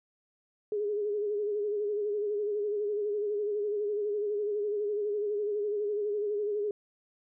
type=tone with vibrato; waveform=sine; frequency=415.3 Hz; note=G#4; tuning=in tune; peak=-28 dBFS; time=0.72-6.71 s; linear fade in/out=2 ms; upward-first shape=sine; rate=12 Hz; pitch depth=49 cents each way; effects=none